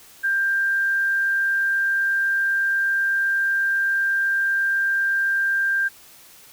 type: tone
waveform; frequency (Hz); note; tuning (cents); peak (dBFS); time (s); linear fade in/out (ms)
sine; 1587; G6; +21; -18; 0.23-5.89; 20
effects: white hiss -48 dBFS RMS until 6.52 s

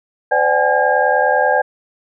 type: tone cluster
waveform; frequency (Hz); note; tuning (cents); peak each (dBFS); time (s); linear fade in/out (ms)
sine; 511 / 590 / 768 / 838 / 1619; C5 / D5 / G5 / G#5 / G#6; -41 / +8 / -36 / +15 / -45; -18; 0.31-1.62; 10
effects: none

